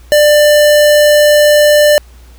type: tone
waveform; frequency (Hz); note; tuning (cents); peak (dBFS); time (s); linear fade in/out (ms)
square; 594; D5; +20; -5; 0.12-1.98; 0
effects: added 60 Hz sine -35 dBFS peak until 2.38 s + pink hiss -46 dBFS RMS until 2.38 s